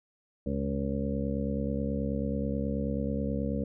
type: harmonic tone with a mistuned harmonic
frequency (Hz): 69.3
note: C#2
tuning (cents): 0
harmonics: 1 / 2 / 3 / 4 / 6 / 7 / 8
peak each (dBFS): -35 / -37 / -32 / -36 / -44 / -37 / -39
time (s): 0.46-3.64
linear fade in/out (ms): 5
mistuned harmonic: 1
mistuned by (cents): +58
effects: none